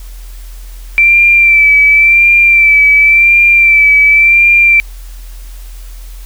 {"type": "tone with vibrato", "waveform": "sine", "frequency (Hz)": 2339, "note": "D7", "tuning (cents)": -8, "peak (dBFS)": -3, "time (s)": [0.98, 4.8], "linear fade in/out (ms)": 0, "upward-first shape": "sine", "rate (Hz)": 0.92, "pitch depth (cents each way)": 37, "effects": ["added 42 Hz sine -25 dBFS peak until 6.25 s", "white hiss -40 dBFS RMS until 6.25 s"]}